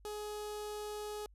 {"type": "tone with notch filter", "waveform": "sawtooth", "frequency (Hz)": 420, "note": "G#4", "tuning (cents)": 19, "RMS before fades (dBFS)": -42, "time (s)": [0.05, 1.26], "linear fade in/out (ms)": 0, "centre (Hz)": 2000, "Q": 1.4, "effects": ["added 50 Hz sine -58 dBFS peak until 1.34 s", "resampled to 32000 Hz"]}